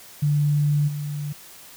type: tone with level steps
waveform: sine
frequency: 146.83 Hz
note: D3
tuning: in tune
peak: -17 / -26 dBFS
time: 0.22-1.33 s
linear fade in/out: 10 ms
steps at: 0.87 s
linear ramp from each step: 20 ms
effects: white hiss -45 dBFS RMS until 1.76 s